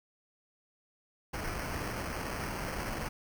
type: noise with sample-and-hold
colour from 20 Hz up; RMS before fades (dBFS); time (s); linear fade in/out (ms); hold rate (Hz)
pink; -37; 1.33-3.09; 10; 3675
effects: none